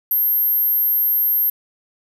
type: tone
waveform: sine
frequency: 12790 Hz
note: G9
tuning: 34 cents sharp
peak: -13 dBFS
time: 0.11-1.5 s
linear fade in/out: 5 ms
effects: tanh soft clip ceiling -12 dBFS + 8-bit